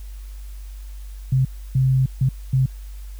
sine tone bursts at uneven times, 131.3 Hz, C3, 6 cents sharp, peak -14 dBFS, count 4, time 1.32-1.45 / 1.75-2.06 / 2.21-2.29 / 2.53-2.66 s, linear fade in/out 5 ms, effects added 49 Hz sine -32 dBFS peak until 3.19 s + white hiss -52 dBFS RMS until 3.19 s

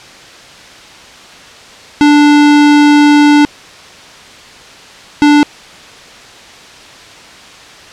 square tone pair in turn, 293.7 / 293.7 Hz, D4 / D4, 0 / 0 cents, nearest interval unison, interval 0 cents, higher neither, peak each -4 dBFS, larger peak neither, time 2.01-3.45 / 5.22-5.43 s, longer first, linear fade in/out 0 ms, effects white hiss -34 dBFS RMS until 7.92 s + low-pass 5000 Hz 12 dB/octave

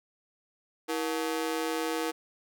sawtooth ring-modulated tone, 400 Hz, G4, 35 cents sharp, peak -22 dBFS, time 0.88-2.12 s, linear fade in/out 20 ms, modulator 76 Hz, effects none

